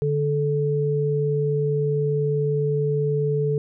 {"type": "tone pair together", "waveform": "sine", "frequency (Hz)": [146.83, 434.9], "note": ["D3", "A4"], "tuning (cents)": [0, -20], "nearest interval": "octave + perfect fifth", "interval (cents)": 1880, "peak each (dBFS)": -22, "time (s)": [0.02, 3.58], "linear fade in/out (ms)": 0, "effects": []}